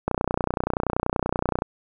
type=click train; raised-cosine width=1 ms; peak=-8 dBFS; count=48; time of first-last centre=0.08-1.621 s; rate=30.5 Hz; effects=none